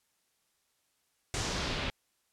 pink noise with low-pass filter sweep, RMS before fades -34 dBFS, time 1.34-1.9 s, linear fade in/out 0 ms, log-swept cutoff 7700 to 3100 Hz, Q 1.6, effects white hiss -75 dBFS RMS until 2.32 s + low-pass 12000 Hz 12 dB/octave

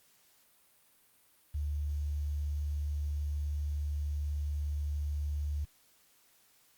sine tone with quantisation, 73.42 Hz, D2, in tune, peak -31 dBFS, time 1.54-5.65 s, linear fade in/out 10 ms, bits 10, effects white hiss -66 dBFS RMS until 6.77 s + Opus 48 kbps

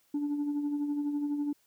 sine tone with tremolo, 290.9 Hz, D4, 16 cents flat, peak -25 dBFS, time 0.14-1.53 s, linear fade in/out 5 ms, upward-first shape sine, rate 12 Hz, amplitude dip 50%, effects tanh soft clip ceiling -26 dBFS + white hiss -69 dBFS RMS until 1.66 s

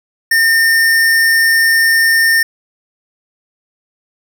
square tone, 1815 Hz, A#6, 47 cents flat, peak -9 dBFS, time 0.31-2.43 s, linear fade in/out 5 ms, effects none

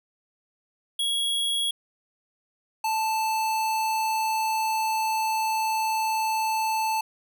square tone pair in turn, 3322 / 879.9 Hz, G#7 / A5, 0 / 0 cents, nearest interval octave + major seventh, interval 2300 cents, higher first, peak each -24 dBFS, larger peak neither, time 0.99-1.71 / 2.84-7.01 s, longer second, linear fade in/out 5 ms, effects none

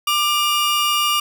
40% pulse tone pair together, 1189 / 2848 Hz, D6 / F7, +21 / +33 cents, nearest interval octave + minor third, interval 1512 cents, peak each -18 dBFS, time 0.07-1.2 s, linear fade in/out 5 ms, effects none

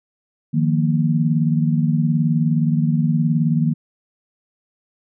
sine chord, Eb suspended second, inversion none, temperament equal, 155.56 / 174.61 / 233.1 Hz, Eb3 / F3 / Bb3, 0 / 0 / 0 cents, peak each -17 / -22 / -20 dBFS, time 0.53-3.74 s, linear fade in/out 20 ms, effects none

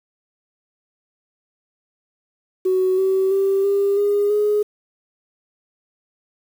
sine tone with pitch steps, 373.2 / 381.7 / 390.4 / 399.3 / 408.4 / 417.7 Hz, F#4 / G4 / G4 / G4 / G#4 / G#4, +15 / -46 / -7 / +32 / -29 / +10 cents, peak -14 dBFS, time 2.65-4.63 s, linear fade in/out 10 ms, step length 330 ms, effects tanh soft clip ceiling -10 dBFS + 7-bit

